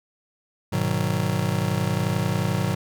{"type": "chord", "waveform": "square", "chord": "G# minor seventh", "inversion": "none", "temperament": "just", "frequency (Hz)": [103.83, 124.59, 155.74, 186.89], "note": ["G#2", "B2", "D#3", "F#3"], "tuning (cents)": [0, 16, 2, 18], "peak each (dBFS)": -28, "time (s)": [0.72, 2.75], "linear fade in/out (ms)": 10, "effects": []}